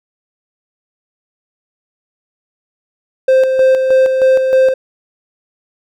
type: tone with tremolo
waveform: triangle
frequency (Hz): 523.3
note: C5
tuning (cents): 0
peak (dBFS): -4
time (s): 3.28-4.74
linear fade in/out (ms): 5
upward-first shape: square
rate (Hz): 3.2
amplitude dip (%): 45
effects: none